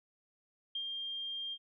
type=tone with ADSR envelope; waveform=sine; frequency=3200 Hz; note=G7; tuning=35 cents sharp; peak=-34 dBFS; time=0.75-1.58 s; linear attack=5 ms; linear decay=72 ms; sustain=-3 dB; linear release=53 ms; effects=none